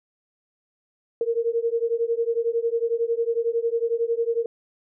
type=beating tone pair; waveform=sine; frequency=458.5 / 469.5 Hz; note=A#4 / A#4; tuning=-29 / +12 cents; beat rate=11 Hz; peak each=-24 dBFS; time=1.21-4.46 s; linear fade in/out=2 ms; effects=none